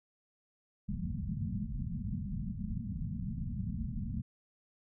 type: low-pass noise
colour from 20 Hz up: white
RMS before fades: -37 dBFS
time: 0.88-4.22 s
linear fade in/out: 10 ms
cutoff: 230 Hz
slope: 96 dB/octave
effects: none